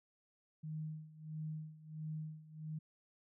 sine tone with tremolo, 155.56 Hz, D#3, in tune, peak -39 dBFS, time 0.63-2.79 s, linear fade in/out 10 ms, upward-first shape sine, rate 1.5 Hz, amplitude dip 85%, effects none

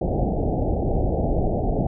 pink low-pass noise, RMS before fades -22 dBFS, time 0.01-1.87 s, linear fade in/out 5 ms, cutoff 790 Hz, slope 96 dB/octave, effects none

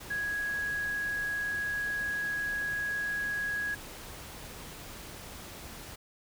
sine tone in noise, 1661.2 Hz, G#6, in tune, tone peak -30 dBFS, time 0.1-3.75 s, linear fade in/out 10 ms, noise pink, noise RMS -45 dBFS, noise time 0-5.96 s, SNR +12 dB, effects none

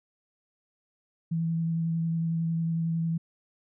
sine tone with vibrato, 164.81 Hz, E3, in tune, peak -25 dBFS, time 1.31-3.18 s, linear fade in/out 10 ms, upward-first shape sine, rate 11 Hz, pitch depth 13 cents each way, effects none

